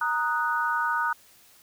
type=chord; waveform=sine; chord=D# minor; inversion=second; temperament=equal; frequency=932.3 / 1244.5 / 1480 Hz; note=A#5 / D#6 / F#6; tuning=0 / 0 / 0 cents; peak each=-28 / -28 / -27 dBFS; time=0.01-1.13 s; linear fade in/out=5 ms; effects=white hiss -56 dBFS RMS until 1.62 s